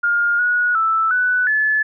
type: tone with pitch steps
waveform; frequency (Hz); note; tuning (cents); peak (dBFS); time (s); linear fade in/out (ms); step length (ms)
sine; 1414 / 1457 / 1320 / 1490 / 1727; F6 / F#6 / E6 / F#6 / A6; +21 / -27 / +2 / +12 / -33; -14; 0.03-1.83; 10; 360
effects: none